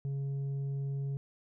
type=tone with tanh clipping; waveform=sine; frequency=138.4 Hz; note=C#3; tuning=2 cents flat; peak=-33 dBFS; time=0.05-1.17 s; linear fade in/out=0 ms; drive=4 dB; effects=none